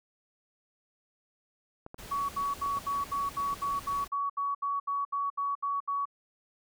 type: clicks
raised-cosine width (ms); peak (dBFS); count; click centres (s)
1; -29; 5; 1.864 / 1.944 / 2.661 / 2.771 / 3.53
type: noise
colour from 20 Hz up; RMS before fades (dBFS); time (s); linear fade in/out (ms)
pink; -46; 1.98-4.08; 10
type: tone bursts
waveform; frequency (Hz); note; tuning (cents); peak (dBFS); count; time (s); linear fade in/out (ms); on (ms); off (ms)
sine; 1126; C#6; +27; -28; 16; 2.11-6.055; 10; 180; 71
effects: none